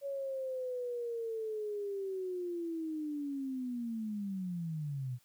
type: linear sweep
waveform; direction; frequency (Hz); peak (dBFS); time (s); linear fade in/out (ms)
sine; down; 562 to 120; -35; 0.01-5.19; 50
effects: white hiss -69 dBFS RMS until 5.24 s